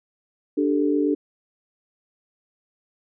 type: chord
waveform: sine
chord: D suspended fourth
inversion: none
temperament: equal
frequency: 293.7 / 392 / 440 Hz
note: D4 / G4 / A4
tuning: 0 / 0 / 0 cents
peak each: -20 / -25 / -25 dBFS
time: 0.57-1.15 s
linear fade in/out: 10 ms
effects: none